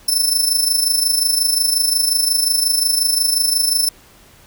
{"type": "tone with amplitude modulation", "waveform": "20% pulse", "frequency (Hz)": 5300, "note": "E8", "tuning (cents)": 9, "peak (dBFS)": -6, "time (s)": [0.08, 3.89], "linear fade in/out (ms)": 5, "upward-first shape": "sine", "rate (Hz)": 25.6, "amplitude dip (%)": 60, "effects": ["pink hiss -47 dBFS RMS until 4.46 s"]}